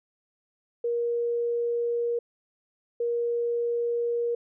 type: tone pair in turn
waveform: sine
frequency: 472.9 / 472.9 Hz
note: A#4 / A#4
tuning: +25 / +25 cents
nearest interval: unison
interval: 0 cents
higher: neither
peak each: -24 dBFS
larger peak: neither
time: 0.84-2.19 / 3-4.35 s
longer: neither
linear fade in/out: 5 ms
effects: none